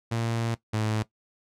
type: tone pair in turn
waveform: sawtooth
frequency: 115.2 / 108.73 Hz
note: A#2 / A2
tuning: -20 / -20 cents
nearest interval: minor second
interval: 100 cents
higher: first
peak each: -22 / -21 dBFS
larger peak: second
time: 0.11-0.55 / 0.73-1.03 s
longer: first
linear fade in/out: 10 ms
effects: noise-tail reverb RT60 0.1 s tail -17 dB re dry + low-pass 9000 Hz 12 dB/octave